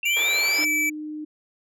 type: linear sweep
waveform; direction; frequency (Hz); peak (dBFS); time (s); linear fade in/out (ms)
sine; up; 2672 to 5300; -26; 0.03-0.65; 2
type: tone with pitch glide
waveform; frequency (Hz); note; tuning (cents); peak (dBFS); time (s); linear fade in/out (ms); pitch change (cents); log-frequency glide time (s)
square; 2349 to 2309; D7 to D7; 0 to -30; -21; 0.05-0.9; 10; -30; 0.22-0.71
type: band-pass noise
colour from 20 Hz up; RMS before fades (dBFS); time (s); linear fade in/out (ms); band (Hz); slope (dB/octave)
pink; -35; 0.16-0.65; 10; 400 to 3700; 24
type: tone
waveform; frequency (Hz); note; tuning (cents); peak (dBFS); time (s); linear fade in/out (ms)
sine; 304.7; D#4; -36; -30; 0.58-1.25; 10
effects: none